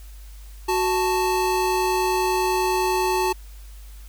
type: tone pair together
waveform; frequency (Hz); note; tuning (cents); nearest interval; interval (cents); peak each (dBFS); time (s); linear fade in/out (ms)
square; 370 / 880; F#4 / A5; 0 / 0; octave + minor third; 1500; -23; 0.68-3.33; 10
effects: added 50 Hz sine -38 dBFS peak until 4.08 s + white hiss -52 dBFS RMS until 4.08 s